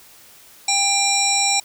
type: harmonic tone with a mistuned harmonic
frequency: 794 Hz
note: G5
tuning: 22 cents sharp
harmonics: 1 / 3 / 5 / 7 / 9 / 10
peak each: -23 / -23 / -23 / -23 / -23 / -23 dBFS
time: 0.68-1.6 s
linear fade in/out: 5 ms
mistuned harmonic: 9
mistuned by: +24 cents
effects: white hiss -47 dBFS RMS until 1.64 s